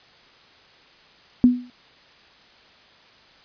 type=tone with exponential decay; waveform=sine; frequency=246.9 Hz; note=B3; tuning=in tune; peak=-7 dBFS; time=1.44-1.7 s; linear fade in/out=0 ms; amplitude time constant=56 ms; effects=white hiss -52 dBFS RMS until 3.44 s + resampled to 11025 Hz